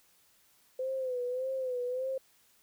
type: tone with vibrato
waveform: sine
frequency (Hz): 510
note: C5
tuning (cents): -44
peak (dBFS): -31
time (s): 0.79-2.18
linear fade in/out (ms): 5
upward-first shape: sine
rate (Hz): 1.7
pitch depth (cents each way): 68
effects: white hiss -66 dBFS RMS until 2.62 s